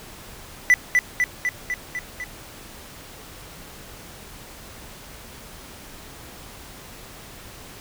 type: tone with echo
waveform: triangle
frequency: 1984 Hz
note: B6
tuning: 7 cents sharp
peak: -9 dBFS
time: 0.7-0.74 s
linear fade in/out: 0 ms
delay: 250 ms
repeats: 6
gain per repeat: -3 dB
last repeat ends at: 2.24 s
effects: pink hiss -42 dBFS RMS until 7.8 s